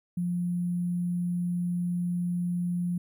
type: tone with sample-and-hold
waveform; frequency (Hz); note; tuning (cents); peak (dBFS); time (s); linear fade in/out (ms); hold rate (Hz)
sine; 176; F3; +14; -26; 0.17-2.98; 5; 11025
effects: none